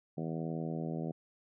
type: harmonic tone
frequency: 81 Hz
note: E2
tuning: 30 cents flat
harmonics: 2 / 3 / 4 / 5 / 6 / 7 / 8 / 9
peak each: -37 / -41 / -43 / -45 / -47 / -48 / -49 / -50 dBFS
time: 0.17-1.12 s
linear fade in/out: 10 ms
effects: none